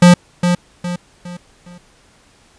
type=tone with echo; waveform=square; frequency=176.6 Hz; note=F3; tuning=20 cents sharp; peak=-4 dBFS; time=0.02-0.14 s; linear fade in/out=5 ms; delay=410 ms; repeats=4; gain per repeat=-8 dB; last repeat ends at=1.78 s; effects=pink hiss -51 dBFS RMS until 2.58 s + resampled to 22050 Hz